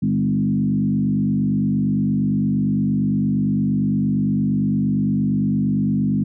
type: tone with frequency modulation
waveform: sine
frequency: 204.3 Hz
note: G#3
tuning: 28 cents flat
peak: -16 dBFS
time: 0.02-6.24 s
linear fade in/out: 10 ms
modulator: 48.7 Hz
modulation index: 1.3
effects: none